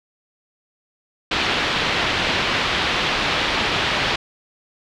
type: low-pass noise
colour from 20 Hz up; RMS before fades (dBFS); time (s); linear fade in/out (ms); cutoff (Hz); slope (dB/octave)
white; -21; 1.31-4.16; 5; 3700; 24
effects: none